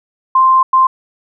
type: tone bursts at uneven times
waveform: sine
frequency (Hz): 1046.5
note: C6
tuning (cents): 0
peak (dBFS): -6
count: 2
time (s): 0.35-0.63 / 0.73-0.87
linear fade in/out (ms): 5
effects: none